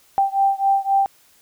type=beating tone pair; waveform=sine; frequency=784 / 787.8 Hz; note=G5 / G5; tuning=0 / +8 cents; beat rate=3.8 Hz; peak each=-18 / -19 dBFS; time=0.18-1.06 s; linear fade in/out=0 ms; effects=white hiss -55 dBFS RMS until 1.41 s